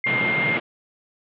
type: tone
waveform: sine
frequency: 2113 Hz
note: C7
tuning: 16 cents sharp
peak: -20 dBFS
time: 0.04-0.57 s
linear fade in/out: 2 ms
type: band-pass noise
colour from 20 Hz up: pink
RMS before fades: -27 dBFS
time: 0.06-0.6 s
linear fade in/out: 10 ms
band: 120 to 3300 Hz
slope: 48 dB/octave
effects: none